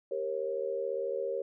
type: chord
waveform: sine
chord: G diminished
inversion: none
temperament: equal with one note detuned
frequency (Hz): 392 / 466.2 / 544.2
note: G4 / Bb4 / Db5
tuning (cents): 0 / 0 / -32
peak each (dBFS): -37 / -35 / -34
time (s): 0.11-1.42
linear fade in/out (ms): 5
effects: none